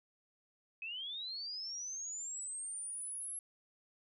sine linear sweep, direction up, 2521 to 11140 Hz, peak -40 dBFS, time 0.82-3.39 s, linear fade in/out 2 ms, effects none

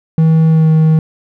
triangle tone with pitch glide, 160.5 to 158.11 Hz, E3 to D#3, -46 to +28 cents, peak -4 dBFS, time 0.18-0.99 s, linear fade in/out 2 ms, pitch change -26 cents, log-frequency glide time 0.49-0.7 s, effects none

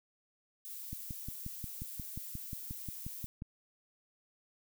violet noise, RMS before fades -45 dBFS, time 0.65-3.26 s, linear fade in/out 0 ms
click train, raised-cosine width 5 ms, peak -29 dBFS, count 15, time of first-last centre 0.93-3.421 s, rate 5.62 Hz
effects none

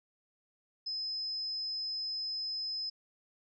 sine tone, 5100 Hz, D#8, 42 cents sharp, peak -34 dBFS, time 0.86-2.9 s, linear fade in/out 10 ms, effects none

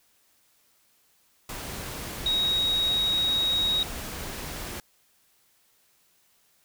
sine tone in noise, 3789 Hz, A#7, 27 cents sharp, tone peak -22 dBFS, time 2.26-3.83 s, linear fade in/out 2 ms, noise pink, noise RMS -36 dBFS, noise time 1.49-4.8 s, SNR +11 dB, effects white hiss -65 dBFS RMS until 6.64 s

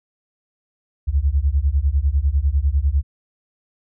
sine beating tone pair, 65.41 / 75.41 Hz, C2 / D2, 0 / +46 cents, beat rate 10 Hz, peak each -18 dBFS, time 1.07-3.03 s, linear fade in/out 20 ms, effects none

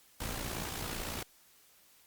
pink noise with amplitude modulation, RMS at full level -36 dBFS, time 0.2-1.23 s, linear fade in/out 5 ms, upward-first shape sine, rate 57.8 Hz, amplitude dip 60%, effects white hiss -63 dBFS RMS until 2.06 s + Opus 48 kbps

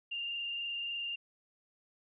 sine tone with frequency modulation, 2800 Hz, F7, 4 cents sharp, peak -35 dBFS, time 0.11-1.16 s, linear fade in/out 10 ms, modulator 23.5 Hz, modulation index 1.6, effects none

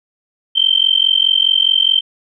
sine tone with amplitude modulation, 3120 Hz, G7, 9 cents flat, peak -6 dBFS, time 0.55-2.01 s, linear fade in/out 20 ms, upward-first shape sine, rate 44.8 Hz, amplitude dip 95%, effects none

